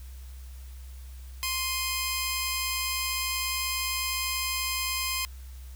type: tone pair together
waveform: 10% pulse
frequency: 1048.3 / 2489 Hz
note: C6 / D#7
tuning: +3 / 0 cents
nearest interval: octave + minor third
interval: 1497 cents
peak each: -22 dBFS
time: 1.43-5.25 s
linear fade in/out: 0 ms
effects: added 64 Hz sine -40 dBFS peak until 5.75 s + white hiss -56 dBFS RMS until 5.75 s